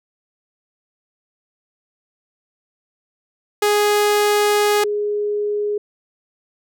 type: tone pair in turn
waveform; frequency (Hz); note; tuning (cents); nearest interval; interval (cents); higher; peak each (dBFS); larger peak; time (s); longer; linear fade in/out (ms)
sawtooth / sine; 415.3 / 415.3; G#4 / G#4; 0 / 0; unison; 0; neither; -10 / -18; first; 3.62-4.84 / 4.84-5.78; first; 5
effects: none